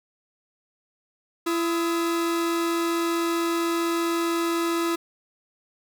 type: tone pair together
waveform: 45% pulse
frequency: 336.9 / 1272 Hz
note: E4 / D#6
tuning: +38 / +38 cents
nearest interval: octave + major seventh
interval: 2300 cents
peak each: -23 / -31 dBFS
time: 1.46-4.96 s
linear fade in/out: 10 ms
effects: 8-bit